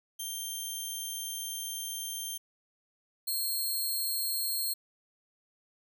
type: tone pair in turn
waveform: 10% pulse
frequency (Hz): 3164 / 4239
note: G7 / C8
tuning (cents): +15 / +22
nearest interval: perfect fourth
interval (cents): 507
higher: second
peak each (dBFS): -27 / -23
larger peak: second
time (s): 0.19-2.38 / 3.27-4.74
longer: first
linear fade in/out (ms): 10
effects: none